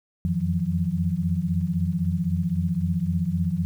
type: tone cluster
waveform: sine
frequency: 86.6 / 90.4 / 162.8 / 178.6 Hz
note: F2 / F#2 / E3 / F3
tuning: -14 / -40 / -21 / +39 cents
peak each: -32 / -29 / -26 / -25 dBFS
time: 0.25-3.65 s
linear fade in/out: 0 ms
effects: 9-bit